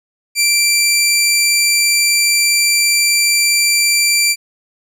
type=tone; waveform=15% pulse; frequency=2351 Hz; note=D7; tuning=1 cent sharp; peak=-4 dBFS; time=0.35-4.36 s; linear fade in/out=50 ms; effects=none